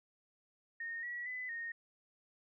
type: tone with pitch steps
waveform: sine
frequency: 1845 / 1930 / 2006 / 1852 Hz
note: A#6 / B6 / B6 / A#6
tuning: -18 / -40 / +26 / -12 cents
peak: -39 dBFS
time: 0.8-1.72 s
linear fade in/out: 5 ms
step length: 230 ms
effects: none